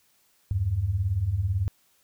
sine beating tone pair, 80.8 / 98.8 Hz, E2 / G2, -34 / +14 cents, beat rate 18 Hz, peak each -29 / -24 dBFS, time 0.51-1.68 s, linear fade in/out 0 ms, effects white hiss -65 dBFS RMS until 2.03 s

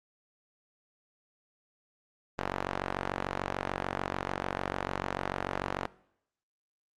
sawtooth tone with band-pass filter, 46.78 Hz, F#1, 20 cents sharp, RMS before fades -35 dBFS, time 2.38-5.86 s, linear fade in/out 0 ms, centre 1100 Hz, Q 0.9, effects noise-tail reverb RT60 0.7 s tail -19 dB re dry + Opus 32 kbps

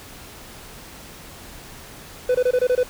triangle tone bursts, 500 Hz, B4, 21 cents sharp, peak -13 dBFS, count 7, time 2.29-2.833 s, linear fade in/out 5 ms, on 57 ms, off 24 ms, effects pink hiss -41 dBFS RMS until 2.89 s

